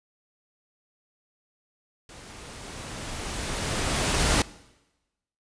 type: noise with level ramp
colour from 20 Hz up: pink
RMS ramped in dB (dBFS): -46 to -21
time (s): 2.09-4.42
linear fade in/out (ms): 2
effects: noise-tail reverb RT60 1.0 s tail -20 dB re dry + resampled to 22050 Hz